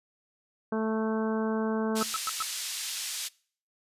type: harmonic tone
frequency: 220 Hz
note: A3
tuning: in tune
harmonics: 1 / 2 / 3 / 4 / 5 / 6 / 7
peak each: -29 / -31 / -37 / -39 / -40 / -45 / -42 dBFS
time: 0.72-2.03 s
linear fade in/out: 5 ms
type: band-pass noise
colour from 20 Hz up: pink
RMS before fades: -35 dBFS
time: 1.95-3.29 s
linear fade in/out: 20 ms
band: 3600 to 10000 Hz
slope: 12 dB/octave
type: tone bursts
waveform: triangle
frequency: 1300 Hz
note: E6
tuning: 24 cents flat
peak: -26 dBFS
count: 4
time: 2.01-2.424 s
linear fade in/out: 0 ms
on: 21 ms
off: 110 ms
effects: noise-tail reverb RT60 0.5 s tail -24 dB re dry + resampled to 32000 Hz